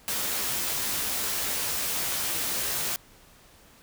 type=noise with comb filter; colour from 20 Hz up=white; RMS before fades=-29 dBFS; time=0.08-2.96 s; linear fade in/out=0 ms; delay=15 ms; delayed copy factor=+0.5; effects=pink hiss -55 dBFS RMS until 3.82 s